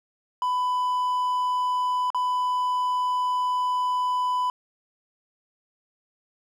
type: tone with dropouts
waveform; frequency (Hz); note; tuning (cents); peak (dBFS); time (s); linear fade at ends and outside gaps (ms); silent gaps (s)
triangle; 998; B5; +18; -20; 0.42-4.5; 1; 2.103-2.146
effects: none